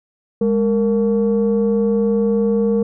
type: tone pair together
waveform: sine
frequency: 206.3 / 463.1 Hz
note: G#3 / A#4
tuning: -11 / -11 cents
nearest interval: octave + major second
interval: 1400 cents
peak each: -15 dBFS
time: 0.41-2.83 s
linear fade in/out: 5 ms
effects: tanh soft clip ceiling -9 dBFS